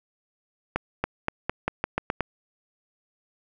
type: accelerating click train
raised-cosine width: 0.5 ms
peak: -9 dBFS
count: 9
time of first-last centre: 0.76-2.207 s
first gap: 280 ms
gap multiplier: 0.87
effects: none